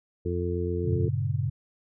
harmonic tone, 88 Hz, F2, 14 cents sharp, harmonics 1 / 2 / 3 / 4 / 5, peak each -29 / -35 / -38 / -32 / -32 dBFS, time 0.25-1.09 s, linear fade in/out 10 ms
sine chord, G diminished, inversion none, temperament just, 98 / 117.6 / 141.12 Hz, G2 / Bb2 / Db3, 0 / +16 / +31 cents, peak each -29 dBFS, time 0.84-1.5 s, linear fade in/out 10 ms
effects none

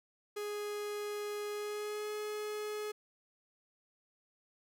45% pulse tone with pitch glide, 415.3 to 422.3 Hz, G#4 to G#4, 0 to +29 cents, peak -37 dBFS, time 0.36-2.92 s, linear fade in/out 10 ms, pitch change +29 cents, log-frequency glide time 1.5-2.12 s, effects none

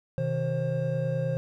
triangle tone cluster, 128.6 / 158.1 / 532 Hz, C3 / D#3 / C5, -30 / +28 / +29 cents, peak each -28 dBFS, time 0.18-1.37 s, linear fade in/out 0 ms, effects none

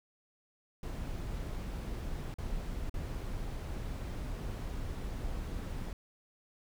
brown noise with dropouts, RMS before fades -38 dBFS, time 0.83-5.93 s, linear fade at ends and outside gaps 2 ms, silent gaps 2.341-2.384 / 2.896-2.941 s, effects none

